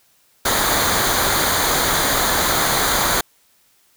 pink noise with comb filter, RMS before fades -18 dBFS, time 0.45-3.21 s, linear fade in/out 5 ms, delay 0.37 ms, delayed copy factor -0.65, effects white hiss -58 dBFS RMS until 3.96 s

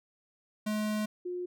square / sine tone pair in turn, 212.8 / 357.9 Hz, G#3 / F4, +42 / +42 cents, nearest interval major sixth, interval 900 cents, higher second, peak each -30 / -33 dBFS, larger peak first, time 0.66-1.06 / 1.25-1.46 s, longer first, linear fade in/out 10 ms, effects none

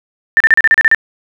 sine tone bursts, 1788 Hz, A6, 27 cents sharp, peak -4 dBFS, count 9, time 0.37-0.947 s, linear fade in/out 0 ms, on 33 ms, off 35 ms, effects 7-bit

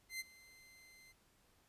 sawtooth tone with ADSR envelope, 2074 Hz, C7, 16 cents flat, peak -36 dBFS, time 0.09-1.13 s, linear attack 110 ms, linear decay 26 ms, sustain -21 dB, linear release 21 ms, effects pink hiss -72 dBFS RMS until 1.68 s + resampled to 32000 Hz

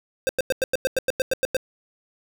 square tone bursts, 523.3 Hz, C5, in tune, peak -19 dBFS, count 12, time 0.27-1.567 s, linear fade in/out 0 ms, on 21 ms, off 95 ms, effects none

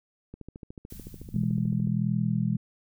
click train, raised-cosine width 3 ms, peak -28 dBFS, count 22, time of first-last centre 0.34-1.873 s, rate 13.7 Hz
blue noise with exponential decay, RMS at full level -48 dBFS, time 0.9-2.15 s, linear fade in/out 5 ms, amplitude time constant 270 ms
pink low-pass noise, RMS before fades -46 dBFS, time 0.92-1.45 s, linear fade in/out 10 ms, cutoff 220 Hz, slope 96 dB/octave
sine chord, E major, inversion second, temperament just, 123.61 / 164.81 / 206 Hz, B2 / E3 / G#3, +2 / 0 / -14 cents, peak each -28 dBFS, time 1.34-2.57 s, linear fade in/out 5 ms
effects none

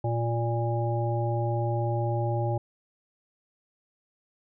harmonic tone, 117 Hz, A#2, 7 cents sharp, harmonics 1 / 3 / 5 / 7, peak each -26 / -33 / -33 / -33 dBFS, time 0.04-2.58 s, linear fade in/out 5 ms, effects none

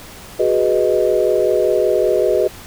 sine chord, G# minor seventh, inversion third, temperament equal, 370 / 415.3 / 493.9 / 622.3 Hz, F#4 / G#4 / B4 / D#5, 0 / 0 / 0 / 0 cents, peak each -18 dBFS, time 0.39-2.48 s, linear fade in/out 10 ms, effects pink hiss -37 dBFS RMS until 2.66 s

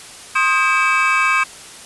triangle tone cluster, 1063 / 1247 / 1597 / 2292 / 2615 Hz, C6 / D#6 / G6 / D7 / E7, +27 / +3 / +32 / -43 / -15 cents, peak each -18 dBFS, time 0.35-1.44 s, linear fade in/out 10 ms, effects white hiss -37 dBFS RMS until 1.85 s + resampled to 24000 Hz

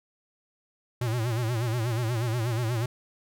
square tone with vibrato, 117.1 Hz, A#2, 8 cents sharp, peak -26 dBFS, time 1.01-2.86 s, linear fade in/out 5 ms, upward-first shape sine, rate 8.3 Hz, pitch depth 120 cents each way, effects none

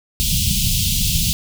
pink band-stop noise, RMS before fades -18 dBFS, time 0.2-1.33 s, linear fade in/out 0 ms, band 200 to 2800 Hz, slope 48 dB/octave, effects none

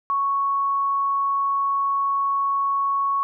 sine tone, 1108.7 Hz, C#6, in tune, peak -19 dBFS, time 0.1-3.23 s, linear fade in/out 0 ms, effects none

